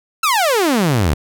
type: exponential sweep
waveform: sawtooth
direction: down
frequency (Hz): 1369 to 66.6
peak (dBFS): -9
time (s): 0.23-1.14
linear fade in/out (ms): 5
effects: none